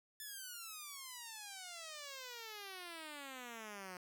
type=exponential sweep; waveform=5% pulse; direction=down; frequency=1760 to 178.1 Hz; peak=-36 dBFS; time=0.2-3.97 s; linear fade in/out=2 ms; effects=none